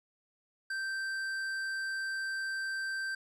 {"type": "tone with tanh clipping", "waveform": "sine", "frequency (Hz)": 1563, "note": "G6", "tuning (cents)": -6, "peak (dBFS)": -35, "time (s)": [0.7, 3.15], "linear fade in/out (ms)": 5, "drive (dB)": 11, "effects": []}